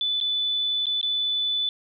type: tone with dropouts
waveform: sine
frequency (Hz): 3489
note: A7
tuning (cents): -15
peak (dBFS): -22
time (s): 0.01-1.69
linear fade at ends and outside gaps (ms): 1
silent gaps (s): 0.202-0.211 / 0.857-0.867 / 1.013-1.029
effects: none